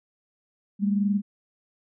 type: tone pair together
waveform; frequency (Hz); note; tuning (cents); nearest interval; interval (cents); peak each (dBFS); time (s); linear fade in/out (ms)
sine; 200.5 / 222.2; G3 / A3; +39 / +17; major second; 178; -21 / -29; 0.79-1.22; 50
effects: none